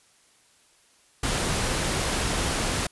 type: noise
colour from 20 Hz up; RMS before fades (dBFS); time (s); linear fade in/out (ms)
pink; -26; 1.23-2.87; 5
effects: white hiss -60 dBFS RMS until 2.91 s + resampled to 24000 Hz